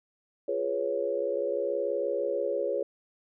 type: chord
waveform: sine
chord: C# dominant seventh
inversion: first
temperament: equal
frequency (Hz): 349.2 / 415.3 / 493.9 / 554.4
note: E#4 / G#4 / B4 / C#5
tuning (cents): 0 / 0 / 0 / 0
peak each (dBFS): -36 / -32 / -33 / -30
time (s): 0.48-2.83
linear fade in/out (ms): 5
effects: none